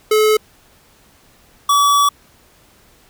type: tone pair in turn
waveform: square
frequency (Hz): 430.2 / 1143.2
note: A4 / D6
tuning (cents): -39 / -47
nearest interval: octave + perfect fourth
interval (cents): 1692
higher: second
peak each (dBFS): -11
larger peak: neither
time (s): 0.11-0.37 / 1.69-2.09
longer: second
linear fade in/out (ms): 5
effects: pink hiss -51 dBFS RMS until 3.09 s